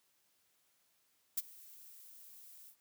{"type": "noise with ADSR envelope", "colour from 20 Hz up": "violet", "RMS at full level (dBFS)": -32, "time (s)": [1.37, 2.76], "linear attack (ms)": 9, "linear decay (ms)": 31, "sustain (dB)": -24, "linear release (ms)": 81, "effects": ["white hiss -75 dBFS RMS until 2.8 s", "high-pass 80 Hz 12 dB/octave"]}